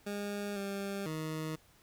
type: tone with pitch steps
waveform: 20% pulse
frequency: 203.9 / 198.4 / 157.2 Hz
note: G#3 / G3 / D#3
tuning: -32 / +21 / +18 cents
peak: -31 dBFS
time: 0.06-1.56 s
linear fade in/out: 10 ms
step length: 500 ms
effects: pink hiss -64 dBFS RMS until 1.82 s

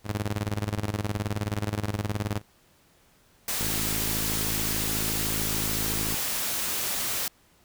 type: tone with tremolo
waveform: sawtooth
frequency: 103.83 Hz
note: G#2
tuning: in tune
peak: -21 dBFS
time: 0.04-2.42 s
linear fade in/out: 50 ms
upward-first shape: square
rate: 19 Hz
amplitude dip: 80%
type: noise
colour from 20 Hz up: white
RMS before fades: -29 dBFS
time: 3.48-7.28 s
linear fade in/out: 2 ms
type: click train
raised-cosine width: 3 ms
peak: -21 dBFS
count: 137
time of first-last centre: 3.61-6.143 s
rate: 53.7 Hz
effects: pink hiss -61 dBFS RMS until 7.64 s

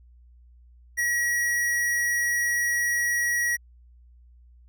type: tone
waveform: square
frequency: 1913 Hz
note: A#6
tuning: 44 cents sharp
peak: -23 dBFS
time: 0.97-3.57 s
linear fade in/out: 20 ms
effects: added 60 Hz sine -50 dBFS peak until 4.68 s

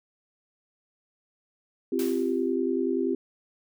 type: chord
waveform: sine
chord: C suspended fourth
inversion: none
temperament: equal with one note detuned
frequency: 261.6 / 341.6 / 392 Hz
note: C4 / F4 / G4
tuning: 0 / -38 / 0 cents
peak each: -28 dBFS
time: 1.92-3.15 s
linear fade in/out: 5 ms
type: noise with exponential decay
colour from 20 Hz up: white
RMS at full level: -36 dBFS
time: 1.99-2.55 s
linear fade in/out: 2 ms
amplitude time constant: 120 ms
effects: none

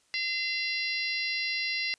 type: harmonic tone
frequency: 685 Hz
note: F5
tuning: 34 cents flat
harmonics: 3 / 4 / 5 / 6 / 7 / 8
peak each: -32 / -35 / -44 / -36 / -35 / -42 dBFS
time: 0.14-1.94 s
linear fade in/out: 0 ms
effects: white hiss -67 dBFS RMS until 1.98 s + resampled to 22050 Hz

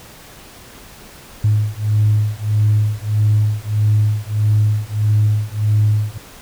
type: beating tone pair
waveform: sine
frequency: 105.3 / 106.9 Hz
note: G#2 / A2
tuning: +24 / -49 cents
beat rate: 1.6 Hz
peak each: -15 dBFS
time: 1.44-6.18 s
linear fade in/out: 5 ms
effects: tanh soft clip ceiling -6 dBFS + pink hiss -40 dBFS RMS until 6.41 s

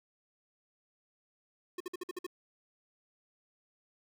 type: tone bursts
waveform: square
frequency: 361 Hz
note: F#4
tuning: 43 cents flat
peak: -37 dBFS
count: 7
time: 1.78-2.266 s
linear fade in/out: 5 ms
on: 24 ms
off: 53 ms
effects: none

